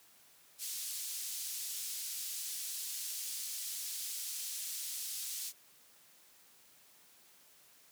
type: band-pass noise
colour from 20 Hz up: white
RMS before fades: -41 dBFS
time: 0.58-5.53 s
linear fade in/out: 50 ms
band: 4300 to 12000 Hz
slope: 12 dB/octave
effects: white hiss -63 dBFS RMS until 7.91 s + high-pass 100 Hz 12 dB/octave